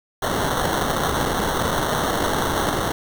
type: noise with sample-and-hold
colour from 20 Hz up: white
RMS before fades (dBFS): -22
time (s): 0.22-2.92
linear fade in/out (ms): 5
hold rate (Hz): 2450
effects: none